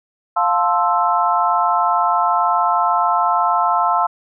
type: chord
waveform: sine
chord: F major seventh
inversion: none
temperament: equal with one note detuned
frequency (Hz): 702.1 / 880 / 1046.5 / 1318.5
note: F5 / A5 / C6 / E6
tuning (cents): +9 / 0 / 0 / 0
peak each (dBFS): -19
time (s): 0.36-4.07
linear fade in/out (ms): 10
effects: none